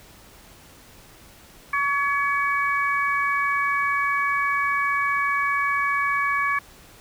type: harmonic tone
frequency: 565 Hz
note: C#5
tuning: 33 cents sharp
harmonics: 2 / 3 / 4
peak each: -23 / -25 / -26 dBFS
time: 1.73-6.59 s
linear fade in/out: 5 ms
effects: pink hiss -49 dBFS RMS until 7 s